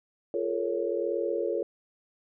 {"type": "chord", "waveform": "sine", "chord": "Bb minor seventh", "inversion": "second", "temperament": "equal with one note detuned", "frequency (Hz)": [349.2, 425, 466.2, 554.4], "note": ["F4", "Ab4", "Bb4", "Db5"], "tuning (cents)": [0, 40, 0, 0], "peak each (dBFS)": -32, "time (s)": [0.34, 1.63], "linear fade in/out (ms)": 2, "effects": []}